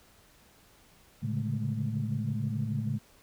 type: tone cluster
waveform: sine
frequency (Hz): 112 / 137.4 / 143.9 / 203.8 / 215.9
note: A2 / C#3 / D3 / G#3 / A3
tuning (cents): +31 / -15 / -35 / -32 / -33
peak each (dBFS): -32 / -36 / -35 / -39 / -35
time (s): 1.22-2.99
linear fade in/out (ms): 20
effects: tanh soft clip ceiling -19 dBFS + pink hiss -60 dBFS RMS until 3.22 s